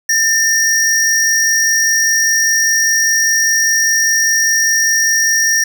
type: tone pair together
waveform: square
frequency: 1800 / 5715 Hz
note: A6 / F8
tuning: +39 / +39 cents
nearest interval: octave + minor sixth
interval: 2000 cents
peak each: -14 dBFS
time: 0.09-5.64 s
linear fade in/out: 5 ms
effects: none